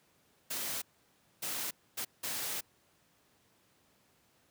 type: noise bursts at uneven times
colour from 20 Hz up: white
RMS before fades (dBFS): -37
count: 4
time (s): 0.5-0.82 / 1.42-1.71 / 1.97-2.05 / 2.23-2.61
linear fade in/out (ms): 10
effects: pink hiss -69 dBFS RMS until 4.5 s + high-pass 100 Hz 12 dB/octave